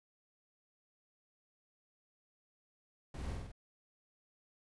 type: noise with echo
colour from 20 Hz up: brown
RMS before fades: -43 dBFS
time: 3.14-3.33 s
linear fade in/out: 5 ms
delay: 47 ms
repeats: 4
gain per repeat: -2 dB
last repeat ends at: 3.518 s
effects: resampled to 24000 Hz